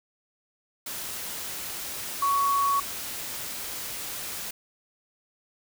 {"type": "tone in noise", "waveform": "sine", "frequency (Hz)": 1117, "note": "C#6", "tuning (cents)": 13, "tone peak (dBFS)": -21, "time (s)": [2.22, 2.8], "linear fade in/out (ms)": 5, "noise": "white", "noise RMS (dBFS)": -35, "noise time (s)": [0.86, 4.51], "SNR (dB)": 11, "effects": []}